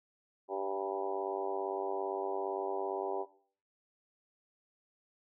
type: harmonic tone with a mistuned harmonic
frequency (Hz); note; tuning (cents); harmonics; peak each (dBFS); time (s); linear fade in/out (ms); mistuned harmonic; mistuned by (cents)
97.6; G2; -7; 3 / 4 / 5 / 6 / 7 / 8 / 9 / 10; -48 / -37 / -44 / -41 / -43 / -41 / -45 / -46; 0.48-3.26; 50; 8; +20
effects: noise-tail reverb RT60 0.5 s tail -17 dB re dry